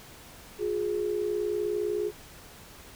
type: tone pair together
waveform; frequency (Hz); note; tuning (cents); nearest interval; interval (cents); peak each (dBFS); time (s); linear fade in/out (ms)
sine; 357.6 / 417.4; F4 / G#4; +41 / +9; minor third; 268; -31 / -28; 0.58-2.12; 50
effects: pink hiss -49 dBFS RMS until 2.95 s